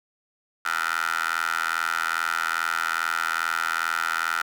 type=tone with high-pass filter; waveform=15% pulse; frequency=82.41 Hz; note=E2; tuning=in tune; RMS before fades=-26 dBFS; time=0.65-4.42 s; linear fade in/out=5 ms; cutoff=1400 Hz; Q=5.3; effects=none